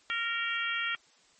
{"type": "harmonic tone with a mistuned harmonic", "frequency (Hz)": 461.9, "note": "A#4", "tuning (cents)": -16, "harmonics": [3, 4, 5, 6, 7], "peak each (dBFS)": [-34, -35, -36, -37, -37], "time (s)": [0.1, 0.95], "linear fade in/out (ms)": 0, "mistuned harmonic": 4, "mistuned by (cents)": 17, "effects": ["white hiss -63 dBFS RMS until 1.39 s", "MP3 32 kbps"]}